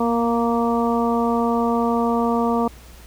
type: harmonic tone with a mistuned harmonic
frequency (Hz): 233.1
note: A#3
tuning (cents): 0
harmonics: 1 / 2 / 3 / 4 / 5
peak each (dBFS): -20 / -23 / -25 / -26 / -27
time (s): 0-2.68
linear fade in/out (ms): 5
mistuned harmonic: 1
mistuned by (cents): +16
effects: added 60 Hz sine -42 dBFS peak until 3.06 s + pink hiss -47 dBFS RMS until 3.06 s